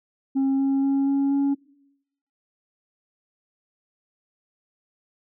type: tone with pitch steps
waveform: sine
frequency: 270.2 / 272.4 / 274.6 / 276.8 / 279.1 Hz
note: C#4 / C#4 / C#4 / C#4 / C#4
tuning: -44 / -30 / -16 / -2 / +12 cents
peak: -16 dBFS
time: 0.35-1.55 s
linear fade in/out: 20 ms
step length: 240 ms
effects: noise-tail reverb RT60 0.8 s tail -23 dB re dry + tanh soft clip ceiling -18 dBFS